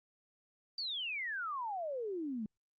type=exponential sweep; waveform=sine; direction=down; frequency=4699 to 205.1 Hz; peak=-36 dBFS; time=0.78-2.46 s; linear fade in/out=2 ms; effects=Opus 32 kbps